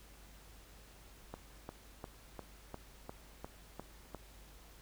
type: click train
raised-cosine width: 1 ms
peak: -29 dBFS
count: 9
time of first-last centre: 1.34-4.147 s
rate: 2.85 Hz
effects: added 50 Hz sine -58 dBFS peak until 4.81 s + pink hiss -60 dBFS RMS until 4.81 s